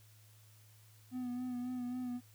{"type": "tone with vibrato", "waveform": "triangle", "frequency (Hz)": 248.4, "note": "B3", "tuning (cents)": 10, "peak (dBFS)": -35, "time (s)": [1.11, 2.21], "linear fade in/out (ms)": 50, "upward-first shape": "sine", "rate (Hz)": 3.7, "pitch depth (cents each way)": 32, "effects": ["added 107 Hz sine -60 dBFS peak until 2.34 s", "white hiss -66 dBFS RMS until 2.34 s"]}